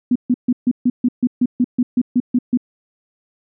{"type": "tone bursts", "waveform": "sine", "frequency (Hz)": 246.9, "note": "B3", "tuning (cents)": 0, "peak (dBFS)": -11, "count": 14, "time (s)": [0.11, 2.574], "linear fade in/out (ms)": 5, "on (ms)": 46, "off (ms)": 140, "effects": []}